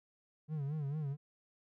triangle tone with vibrato, 146.83 Hz, D3, in tune, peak -33 dBFS, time 0.48-1.17 s, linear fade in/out 50 ms, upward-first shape sine, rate 4.5 Hz, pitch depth 120 cents each way, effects none

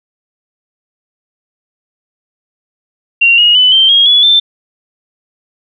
sine tone with pitch steps, 2759 / 2878 / 3002 / 3131 / 3266 / 3407 / 3553 Hz, F7 / F#7 / F#7 / G7 / G#7 / G#7 / A7, -22 / -49 / +24 / -3 / -30 / +44 / +16 cents, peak -4 dBFS, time 3.21-4.4 s, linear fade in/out 10 ms, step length 170 ms, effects none

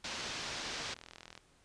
white low-pass noise, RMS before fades -41 dBFS, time 0.04-0.94 s, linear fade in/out 5 ms, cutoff 5600 Hz, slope 24 dB/octave
click train, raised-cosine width 0.2 ms, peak -31 dBFS, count 24, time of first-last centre 0.82-1.377 s, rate 41.3 Hz
effects pink hiss -67 dBFS RMS until 1.64 s + resampled to 22050 Hz

